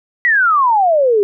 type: exponential sweep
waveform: sine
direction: down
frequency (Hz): 1983 to 392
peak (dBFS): -9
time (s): 0.25-1.23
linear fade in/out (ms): 0
effects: none